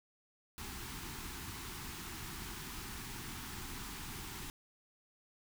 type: band-stop noise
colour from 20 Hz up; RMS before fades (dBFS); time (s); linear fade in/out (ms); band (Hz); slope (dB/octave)
pink; -45; 0.58-4.5; 0; 400 to 800; 48
effects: none